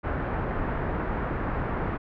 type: low-pass noise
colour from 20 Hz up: pink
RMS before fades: -29 dBFS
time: 0.03-1.98 s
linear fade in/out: 20 ms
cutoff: 1700 Hz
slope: 24 dB/octave
effects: none